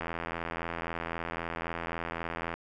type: click train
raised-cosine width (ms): 0.5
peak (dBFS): -19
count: 213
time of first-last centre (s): 0.01-2.54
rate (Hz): 83.8
effects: none